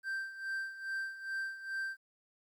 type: tone with tremolo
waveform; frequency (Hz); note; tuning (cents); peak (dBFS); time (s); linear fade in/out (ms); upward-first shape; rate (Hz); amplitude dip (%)
triangle; 1568; G6; 0; -32; 0.03-1.97; 50; sine; 2.4; 75
effects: 12-bit